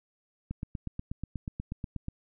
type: click train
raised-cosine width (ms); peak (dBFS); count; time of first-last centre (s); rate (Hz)
5; -22; 14; 0.51-2.084; 8.26
effects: none